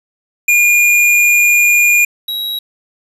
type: tone pair in turn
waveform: square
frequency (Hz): 2424 / 3855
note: D#7 / B7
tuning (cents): -46 / -43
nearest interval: minor sixth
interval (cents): 803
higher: second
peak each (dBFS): -8 / -18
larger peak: first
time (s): 0.48-2.05 / 2.28-2.59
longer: first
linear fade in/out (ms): 5
effects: resampled to 32000 Hz + 7-bit